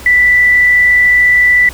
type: tone with frequency modulation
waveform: sine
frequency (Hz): 1975.5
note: B6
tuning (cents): 0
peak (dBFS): -5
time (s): 0.06-1.69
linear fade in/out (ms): 2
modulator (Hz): 33.7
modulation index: 0.37
effects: added 60 Hz sine -30 dBFS peak until 1.73 s + pink hiss -32 dBFS RMS until 1.73 s